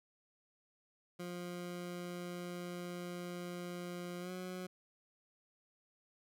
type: tone with pitch glide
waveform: 20% pulse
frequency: 176.5 to 183.04 Hz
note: F3 to F#3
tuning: +19 to -18 cents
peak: -37 dBFS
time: 1.19-4.67 s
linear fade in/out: 10 ms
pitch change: +63 cents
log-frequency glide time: 4.2-4.31 s
effects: none